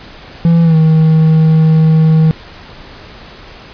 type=tone with pitch glide; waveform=triangle; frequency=167.5 to 158.74 Hz; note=E3 to D#3; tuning=+28 to +35 cents; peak=-3 dBFS; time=0.45-2.31 s; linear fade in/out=0 ms; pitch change=-93 cents; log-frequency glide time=0.63-0.76 s; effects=pink hiss -34 dBFS RMS until 3.73 s + resampled to 11025 Hz